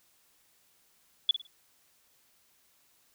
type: tone with echo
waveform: sine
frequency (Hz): 3433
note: A7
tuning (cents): -43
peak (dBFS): -19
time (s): 1.29-1.31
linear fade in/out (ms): 2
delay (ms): 53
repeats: 3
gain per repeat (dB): -11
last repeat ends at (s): 1.469
effects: white hiss -67 dBFS RMS until 3.14 s